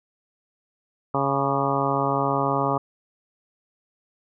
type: harmonic tone with a mistuned harmonic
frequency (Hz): 138.59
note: C#3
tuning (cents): 0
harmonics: 1 / 2 / 3 / 4 / 5 / 6 / 7 / 8 / 9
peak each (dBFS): -29 / -29 / -29 / -29 / -29 / -29 / -29 / -29 / -29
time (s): 1.14-2.78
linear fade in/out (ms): 5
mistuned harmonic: 9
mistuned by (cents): -46
effects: none